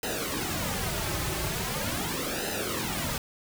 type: noise with flanger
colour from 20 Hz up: pink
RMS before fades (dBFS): -31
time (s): 0.03-3.18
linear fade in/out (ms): 2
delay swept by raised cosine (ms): 0.88 to 4.28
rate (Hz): 0.41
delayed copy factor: -0.75
effects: none